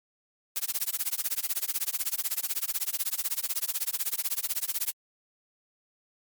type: noise with tremolo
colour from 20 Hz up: blue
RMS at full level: -27 dBFS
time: 0.56-4.92 s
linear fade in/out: 0 ms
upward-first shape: sine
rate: 16 Hz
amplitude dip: 100%
effects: MP3 96 kbps